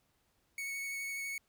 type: tone with vibrato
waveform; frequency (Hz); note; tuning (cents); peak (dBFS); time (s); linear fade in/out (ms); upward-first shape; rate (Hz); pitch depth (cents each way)
45% pulse; 2217; C#7; 0; -37; 0.58-1.38; 2; sine; 12; 12
effects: pink hiss -75 dBFS RMS until 1.48 s